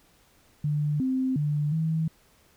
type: tone with pitch steps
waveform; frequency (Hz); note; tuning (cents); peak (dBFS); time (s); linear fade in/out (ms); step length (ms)
sine; 148.5 / 260.5 / 148.1 / 160.2; D3 / C4 / D3 / E3; +20 / -7 / +15 / -49; -23; 0.64-2.08; 5; 360
effects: pink hiss -61 dBFS RMS until 2.56 s